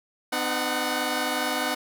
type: tone cluster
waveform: 10% pulse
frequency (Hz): 253 / 304.5 / 739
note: B3 / D#4 / F#5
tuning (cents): +42 / -37 / -2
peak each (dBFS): -21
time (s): 0.32-1.75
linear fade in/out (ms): 10
effects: none